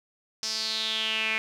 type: tone with band-pass filter sweep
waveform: sawtooth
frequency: 219.9 Hz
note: A3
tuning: 1 cent flat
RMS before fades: -29 dBFS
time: 0.43-1.38 s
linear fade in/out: 0 ms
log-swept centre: 5400 to 2300 Hz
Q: 5.6
effects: none